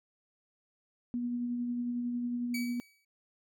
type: tone with tremolo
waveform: sine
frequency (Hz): 242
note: B3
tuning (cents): -35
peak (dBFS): -30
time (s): 1.14-2.8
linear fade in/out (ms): 0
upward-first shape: sine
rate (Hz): 11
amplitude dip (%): 25
type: tone with exponential decay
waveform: sawtooth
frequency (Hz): 2279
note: C#7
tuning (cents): +47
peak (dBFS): -31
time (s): 2.54-3.05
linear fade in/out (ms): 5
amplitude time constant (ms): 110
effects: none